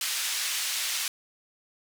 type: band-pass noise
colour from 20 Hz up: pink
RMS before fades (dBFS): -30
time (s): 0.01-1.08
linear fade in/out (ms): 2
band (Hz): 2500 to 12000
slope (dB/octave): 12
effects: none